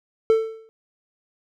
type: tone with exponential decay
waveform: triangle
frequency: 445.1 Hz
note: A4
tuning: 20 cents sharp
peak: -9 dBFS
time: 0.3-0.69 s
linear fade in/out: 0 ms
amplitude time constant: 84 ms
effects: none